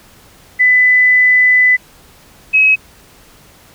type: tone pair in turn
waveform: sine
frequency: 2000 / 2556 Hz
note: B6 / D#7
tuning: +21 / +46 cents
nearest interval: major third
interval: 425 cents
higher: second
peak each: -6 dBFS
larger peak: neither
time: 0.59-1.77 / 2.53-2.76 s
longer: first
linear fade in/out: 20 ms
effects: pink hiss -44 dBFS RMS until 3.74 s